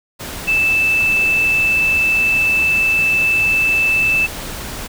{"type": "tone in noise", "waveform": "sine", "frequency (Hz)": 2637, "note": "E7", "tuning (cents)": 0, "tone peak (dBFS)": -12, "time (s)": [0.47, 4.27], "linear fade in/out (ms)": 20, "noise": "pink", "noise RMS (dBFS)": -28, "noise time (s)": [0.19, 4.88], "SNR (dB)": 13, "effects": []}